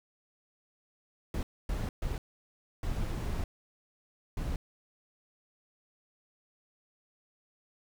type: noise bursts at uneven times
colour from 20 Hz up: brown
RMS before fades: -33 dBFS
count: 5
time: 1.34-1.43 / 1.69-1.89 / 2.02-2.18 / 2.83-3.44 / 4.37-4.56 s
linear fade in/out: 2 ms
effects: none